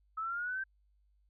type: linear sweep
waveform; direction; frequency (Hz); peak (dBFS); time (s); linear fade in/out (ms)
sine; up; 1284 to 1576; -34; 0.17-0.64; 10
effects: added 50 Hz sine -67 dBFS peak until 1.29 s